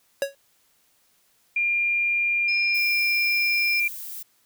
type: tone with exponential decay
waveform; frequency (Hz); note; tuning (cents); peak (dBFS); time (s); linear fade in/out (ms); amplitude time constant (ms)
square; 554.4; C#5; 0; -19; 0.22-0.35; 1; 28
type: tone with pitch glide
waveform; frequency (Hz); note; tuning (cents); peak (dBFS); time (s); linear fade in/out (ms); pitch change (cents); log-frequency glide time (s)
sine; 2400 to 2379; D7 to D7; +37 to +22; -20; 1.56-3.88; 5; -15; 2.38-3.02
type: tone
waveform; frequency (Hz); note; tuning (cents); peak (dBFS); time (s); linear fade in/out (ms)
sine; 5130; E8; -48; -28; 2.48-3.8; 5
type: noise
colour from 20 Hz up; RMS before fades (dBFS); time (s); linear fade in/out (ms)
violet; -36; 2.74-4.23; 10
effects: white hiss -64 dBFS RMS until 4.45 s